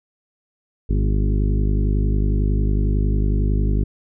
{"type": "harmonic tone with a mistuned harmonic", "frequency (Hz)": 51, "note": "G#1", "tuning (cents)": -31, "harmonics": [1, 2, 3, 4, 5, 6, 7, 8], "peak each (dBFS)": [-17, -23, -27, -29, -31, -33, -34, -35], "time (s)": [0.89, 3.84], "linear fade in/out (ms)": 10, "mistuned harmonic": 5, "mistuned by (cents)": -26, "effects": []}